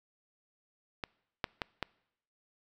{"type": "clicks", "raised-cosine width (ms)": 0.3, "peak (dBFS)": [-19, -14, -16, -16], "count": 4, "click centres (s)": [1.038, 1.442, 1.618, 1.827], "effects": ["noise-tail reverb RT60 0.8 s tail -25 dB re dry"]}